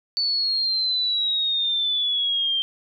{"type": "exponential sweep", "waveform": "sine", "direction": "down", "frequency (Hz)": [4500, 3154], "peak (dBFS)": -20, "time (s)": [0.17, 2.62], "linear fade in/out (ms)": 0, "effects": []}